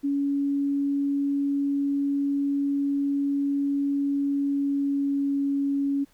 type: tone with pitch glide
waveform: sine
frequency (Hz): 281.2 to 279.4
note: C#4 to C#4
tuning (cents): +25 to +14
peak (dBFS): -22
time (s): 0.03-6.05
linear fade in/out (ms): 20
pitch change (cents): -11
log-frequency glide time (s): 4.31-5.4
effects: pink hiss -62 dBFS RMS until 6.13 s